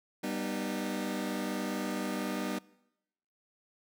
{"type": "chord", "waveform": "sawtooth", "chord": "G augmented", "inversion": "none", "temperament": "just", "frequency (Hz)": [196, 245, 306.2], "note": ["G3", "B3", "D#4"], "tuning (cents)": [0, -14, -28], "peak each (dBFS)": -33, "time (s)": [0.23, 2.59], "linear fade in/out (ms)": 10, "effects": ["noise-tail reverb RT60 0.9 s tail -23 dB re dry"]}